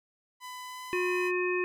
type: tone with pitch glide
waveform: sawtooth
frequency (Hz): 1002 to 1008.4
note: B5 to B5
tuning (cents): +25 to +36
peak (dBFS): -36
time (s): 0.4-1.32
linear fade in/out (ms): 50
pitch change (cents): +11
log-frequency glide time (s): 0.64-0.83
type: harmonic tone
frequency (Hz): 360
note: F#4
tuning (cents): -47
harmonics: 1 / 3 / 5 / 7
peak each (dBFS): -28 / -37 / -36 / -33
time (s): 0.93-1.64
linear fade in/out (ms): 0
effects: none